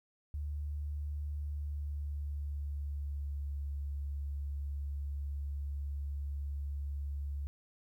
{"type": "tone with pitch glide", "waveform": "sine", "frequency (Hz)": [73.42, 70.88], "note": ["D2", "C#2"], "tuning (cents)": [0, 39], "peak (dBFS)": -35, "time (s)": [0.34, 7.47], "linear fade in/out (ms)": 0, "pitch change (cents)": -61, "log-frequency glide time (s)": [1.3, 3.62], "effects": ["12-bit"]}